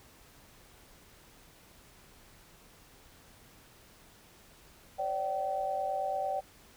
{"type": "tone cluster", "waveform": "sine", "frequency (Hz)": [537, 586, 767], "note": ["C5", "D5", "G5"], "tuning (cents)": [45, -4, -38], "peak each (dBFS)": [-40, -35, -32], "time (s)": [4.98, 6.41], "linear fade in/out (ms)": 20, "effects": ["pink hiss -58 dBFS RMS until 6.76 s"]}